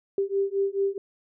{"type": "beating tone pair", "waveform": "sine", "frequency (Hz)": [392, 396.6], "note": ["G4", "G4"], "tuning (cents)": [0, 20], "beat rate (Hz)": 4.6, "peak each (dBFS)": -26, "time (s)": [0.18, 0.98], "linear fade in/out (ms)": 2, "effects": []}